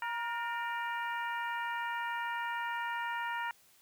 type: harmonic tone with a mistuned harmonic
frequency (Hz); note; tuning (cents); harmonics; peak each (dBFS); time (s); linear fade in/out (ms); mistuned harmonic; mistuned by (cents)
471.6; A#4; +20; 2 / 3 / 4 / 5 / 6; -36 / -40 / -40 / -47 / -49; 0.02-3.51; 2; 4; -51
effects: white hiss -64 dBFS RMS until 3.81 s